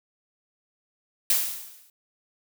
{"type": "noise with exponential decay", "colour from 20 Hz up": "blue", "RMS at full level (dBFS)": -19, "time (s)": [1.3, 1.9], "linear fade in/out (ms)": 2, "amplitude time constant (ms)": 130, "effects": []}